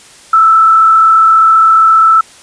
sine tone with frequency modulation, 1318.5 Hz, E6, in tune, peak -3 dBFS, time 0.33-2.21 s, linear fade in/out 5 ms, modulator 34.9 Hz, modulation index 0.52, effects white hiss -38 dBFS RMS until 2.42 s + resampled to 22050 Hz

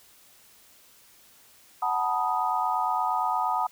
sine chord, B dominant seventh, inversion second, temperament equal with one note detuned, 740 / 880 / 968.6 / 1244.5 Hz, F#5 / A5 / B5 / D#6, 0 / 0 / -34 / 0 cents, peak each -29 dBFS, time 1.82-3.67 s, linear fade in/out 5 ms, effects white hiss -56 dBFS RMS until 3.71 s

